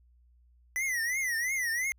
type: tone with vibrato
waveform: square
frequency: 1975.5 Hz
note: B6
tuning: in tune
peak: -29 dBFS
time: 0.76-1.92 s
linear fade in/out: 0 ms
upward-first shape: triangle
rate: 2.9 Hz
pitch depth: 180 cents each way
effects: added 60 Hz sine -59 dBFS peak until 1.98 s